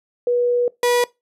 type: tone pair in turn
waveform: sine / 35% pulse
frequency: 485.9 / 485.9 Hz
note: B4 / B4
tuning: -28 / -28 cents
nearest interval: unison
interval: 0 cents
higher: neither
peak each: -15 / -13 dBFS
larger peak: second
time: 0.27-0.68 / 0.83-1.04 s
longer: first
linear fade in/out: 2 ms
effects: noise-tail reverb RT60 0.2 s tail -21 dB re dry + resampled to 32000 Hz